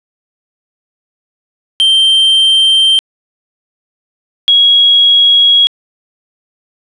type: tone pair in turn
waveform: triangle / sine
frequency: 3140 / 3313 Hz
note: G7 / G#7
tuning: +2 / -5 cents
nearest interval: minor second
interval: 93 cents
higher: second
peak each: -4 dBFS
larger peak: neither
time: 1.8-2.99 / 4.48-5.67 s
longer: neither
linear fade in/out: 0 ms
effects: resampled to 24000 Hz + 7-bit